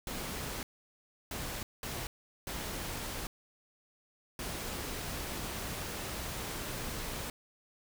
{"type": "noise bursts at uneven times", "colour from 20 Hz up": "pink", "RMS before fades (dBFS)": -39, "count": 5, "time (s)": [[0.07, 0.63], [1.31, 1.63], [1.83, 2.07], [2.47, 3.27], [4.39, 7.3]], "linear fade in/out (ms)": 2, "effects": []}